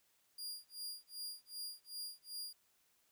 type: tone with tremolo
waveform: sawtooth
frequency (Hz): 4824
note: D8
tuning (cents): +46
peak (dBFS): -39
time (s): 0.38-2.53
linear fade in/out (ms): 5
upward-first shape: sine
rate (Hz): 2.6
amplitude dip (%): 100
effects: white hiss -75 dBFS RMS until 3.11 s